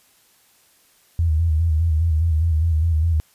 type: tone with vibrato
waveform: sine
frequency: 80.7 Hz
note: E2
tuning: 36 cents flat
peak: -15 dBFS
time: 1.19-3.2 s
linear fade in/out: 0 ms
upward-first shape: square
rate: 4.9 Hz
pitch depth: 64 cents each way
effects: white hiss -57 dBFS RMS until 3.34 s + resampled to 32000 Hz